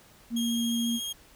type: tone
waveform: sine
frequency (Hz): 233.1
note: A#3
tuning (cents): 0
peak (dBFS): -26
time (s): 0.3-1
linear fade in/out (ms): 50
type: tone with vibrato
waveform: sawtooth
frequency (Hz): 3253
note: G#7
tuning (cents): -37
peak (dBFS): -29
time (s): 0.36-1.13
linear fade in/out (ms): 10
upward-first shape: sine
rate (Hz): 14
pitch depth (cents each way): 11
effects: pink hiss -56 dBFS RMS until 1.35 s